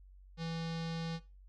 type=tone with low-pass filter; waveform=square; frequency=164.81 Hz; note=E3; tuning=in tune; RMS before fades=-39 dBFS; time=0.37-1.2 s; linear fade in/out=50 ms; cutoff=4500 Hz; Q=2.7; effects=noise-tail reverb RT60 0.3 s tail -18 dB re dry + added 47 Hz sine -54 dBFS peak until 1.48 s